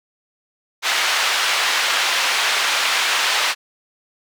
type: band-pass noise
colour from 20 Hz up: white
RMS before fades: -19 dBFS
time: 0.82-3.55 s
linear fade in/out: 50 ms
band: 870 to 3500 Hz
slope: 12 dB/octave
effects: none